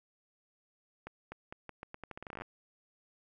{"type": "accelerating click train", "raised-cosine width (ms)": 0.5, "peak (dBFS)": -28, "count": 19, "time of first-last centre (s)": [1.07, 2.42], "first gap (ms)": 250, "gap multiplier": 0.82, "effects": []}